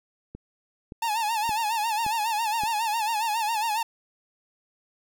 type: click train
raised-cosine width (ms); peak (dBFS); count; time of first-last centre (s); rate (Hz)
3; -25; 5; 0.35-2.636; 1.75
type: tone with vibrato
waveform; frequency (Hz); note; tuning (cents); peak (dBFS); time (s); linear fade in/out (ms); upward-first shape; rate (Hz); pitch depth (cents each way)
45% pulse; 880; A5; 0; -24; 1.02-3.83; 5; sine; 7.3; 100
effects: none